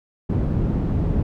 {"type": "low-pass noise", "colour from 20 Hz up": "white", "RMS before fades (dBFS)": -21, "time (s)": [0.29, 1.23], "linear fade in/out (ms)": 10, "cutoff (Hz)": 170, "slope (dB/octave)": 12, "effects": []}